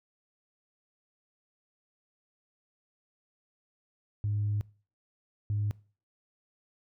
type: tone bursts at uneven times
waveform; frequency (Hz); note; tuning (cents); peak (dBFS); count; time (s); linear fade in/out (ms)
sine; 103.83; G#2; 0; -26; 2; 4.24-4.61 / 5.5-5.71; 0
effects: noise-tail reverb RT60 0.4 s tail -23 dB re dry + tanh soft clip ceiling -23 dBFS